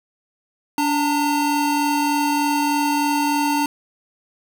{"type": "tone pair together", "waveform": "square", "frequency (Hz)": [288.4, 908.5], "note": ["D4", "A#5"], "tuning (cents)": [-31, -45], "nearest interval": "octave + minor sixth", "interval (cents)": 1986, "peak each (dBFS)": [-21, -21], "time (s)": [0.78, 3.66], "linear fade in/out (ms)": 2, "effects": []}